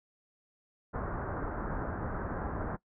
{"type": "low-pass noise", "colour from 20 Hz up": "pink", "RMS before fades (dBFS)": -36, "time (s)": [0.93, 2.77], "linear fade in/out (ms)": 20, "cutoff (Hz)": 1600, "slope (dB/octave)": 48, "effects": ["noise-tail reverb RT60 0.1 s tail -20 dB re dry"]}